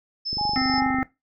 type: tone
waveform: sine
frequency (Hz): 5250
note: E8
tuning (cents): -8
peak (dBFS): -25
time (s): 0.25-0.81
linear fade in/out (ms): 20
type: click train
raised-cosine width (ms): 3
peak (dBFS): -22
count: 18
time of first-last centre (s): 0.33-1.027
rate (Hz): 24.4
type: tone with tremolo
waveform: sine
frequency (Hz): 830.6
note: G#5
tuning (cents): 0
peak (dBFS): -22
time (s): 0.38-0.99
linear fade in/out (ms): 5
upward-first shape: triangle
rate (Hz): 2.9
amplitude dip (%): 95
type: harmonic tone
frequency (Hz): 261.2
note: C4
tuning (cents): -3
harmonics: 1 / 3 / 5 / 7 / 8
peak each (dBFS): -23 / -28 / -30 / -31 / -32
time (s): 0.56-1.03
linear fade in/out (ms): 0
effects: noise-tail reverb RT60 0.2 s tail -18 dB re dry